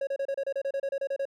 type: tone bursts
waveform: triangle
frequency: 550 Hz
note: C#5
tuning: 14 cents flat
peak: -25 dBFS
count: 14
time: 0.01-1.254 s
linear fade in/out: 5 ms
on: 61 ms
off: 30 ms
effects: none